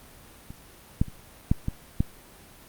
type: clicks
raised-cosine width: 5 ms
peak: -26 / -8 / -26 / -7 / -14 / -9 dBFS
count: 6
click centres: 0.505 / 1.015 / 1.083 / 1.515 / 1.684 / 2.005 s
effects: pink hiss -50 dBFS RMS until 2.68 s + Opus 32 kbps